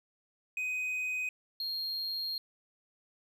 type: tone pair in turn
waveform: triangle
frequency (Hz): 2506 / 4234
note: D#7 / C8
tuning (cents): +12 / +20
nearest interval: major sixth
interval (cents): 908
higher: second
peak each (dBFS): -30 / -32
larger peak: first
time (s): 0.57-1.29 / 1.6-2.38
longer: second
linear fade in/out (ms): 2
effects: none